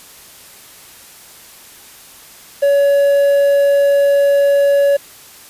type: tone with quantisation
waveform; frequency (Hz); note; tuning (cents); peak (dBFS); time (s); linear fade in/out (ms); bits
triangle; 564; C#5; +30; -7; 2.62-4.97; 10; 6
effects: white hiss -40 dBFS RMS until 5.49 s + resampled to 32000 Hz